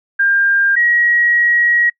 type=tone pair in turn; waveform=sine; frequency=1600 / 1902.7 Hz; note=G6 / A#6; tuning=+35 / +35 cents; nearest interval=minor third; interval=300 cents; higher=second; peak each=-10 dBFS; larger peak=neither; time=0.19-0.76 / 0.76-1.9 s; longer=second; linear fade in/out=10 ms; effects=noise-tail reverb RT60 0.1 s tail -25 dB re dry